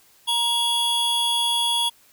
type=tone pair together; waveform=square; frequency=943 / 3360 Hz; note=A#5 / G#7; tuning=+20 / +19 cents; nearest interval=octave + minor seventh; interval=2199 cents; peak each=-27 / -21 dBFS; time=0.27-1.9 s; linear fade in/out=20 ms; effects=white hiss -56 dBFS RMS until 2.12 s